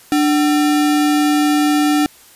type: tone with sample-and-hold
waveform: sine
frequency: 295.9 Hz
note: D4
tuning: 13 cents sharp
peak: -11 dBFS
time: 0.12-2.06 s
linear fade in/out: 0 ms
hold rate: 1050 Hz
effects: white hiss -45 dBFS RMS until 2.35 s + resampled to 32000 Hz